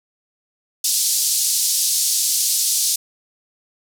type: band-pass noise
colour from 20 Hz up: pink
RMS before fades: -19 dBFS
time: 0.84-2.96 s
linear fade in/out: 5 ms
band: 4700 to 13000 Hz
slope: 24 dB/octave
effects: none